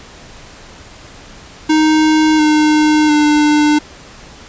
square tone with pitch steps, 311.1 / 305 / 299.1 Hz, D#4 / D#4 / D4, 0 / -34 / +32 cents, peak -9 dBFS, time 1.69-3.79 s, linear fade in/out 10 ms, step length 700 ms, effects pink hiss -37 dBFS RMS until 4.48 s + resampled to 16000 Hz

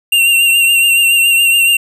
square tone with vibrato, 2760 Hz, F7, 21 cents flat, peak -8 dBFS, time 0.12-1.77 s, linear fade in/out 5 ms, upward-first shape triangle, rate 7.1 Hz, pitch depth 40 cents each way, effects none

